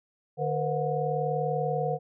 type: tone cluster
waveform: sine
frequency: 150.2 / 467.8 / 508 / 726 Hz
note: D3 / A#4 / B4 / F#5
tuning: +39 / +6 / +49 / -33 cents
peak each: -31 dBFS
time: 0.37-1.99 s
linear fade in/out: 50 ms
effects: none